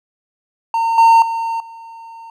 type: tone with level steps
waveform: triangle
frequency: 913 Hz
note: A#5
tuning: 36 cents flat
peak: -12 / -4 / -16 / -31 dBFS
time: 0.74-2.3 s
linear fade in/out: 2 ms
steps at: 0.98 / 1.22 / 1.6 s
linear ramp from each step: 2 ms
effects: none